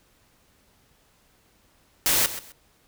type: noise with echo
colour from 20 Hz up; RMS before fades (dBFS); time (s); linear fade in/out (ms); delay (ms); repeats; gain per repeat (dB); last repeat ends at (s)
white; -21; 2.06-2.26; 0; 130; 2; -13; 2.52
effects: pink hiss -62 dBFS RMS until 2.87 s